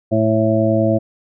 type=harmonic tone; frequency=110 Hz; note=A2; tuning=in tune; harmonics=1 / 2 / 3 / 5 / 6; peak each=-19 / -19 / -19 / -19 / -19 dBFS; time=0.11-0.99 s; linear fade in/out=20 ms; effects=none